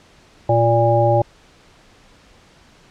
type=harmonic tone; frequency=116.54 Hz; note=A#2; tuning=in tune; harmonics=1 / 3 / 5 / 7; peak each=-17 / -21 / -16 / -18 dBFS; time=0.49-1.22 s; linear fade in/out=5 ms; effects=pink hiss -50 dBFS RMS until 2.9 s + low-pass 6000 Hz 12 dB/octave